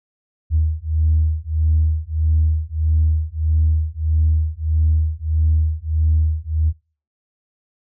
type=beating tone pair; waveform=sine; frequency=77.78 / 79.38 Hz; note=D#2 / D#2; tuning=0 / +35 cents; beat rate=1.6 Hz; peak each=-17 dBFS; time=0.5-6.73 s; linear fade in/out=50 ms; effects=noise-tail reverb RT60 0.4 s tail -26 dB re dry + tanh soft clip ceiling -7 dBFS